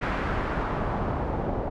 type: noise with low-pass filter sweep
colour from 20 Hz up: pink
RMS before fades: -28 dBFS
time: 0.01-1.7 s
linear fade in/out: 20 ms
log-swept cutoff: 1800 to 680 Hz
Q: 1.3
effects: none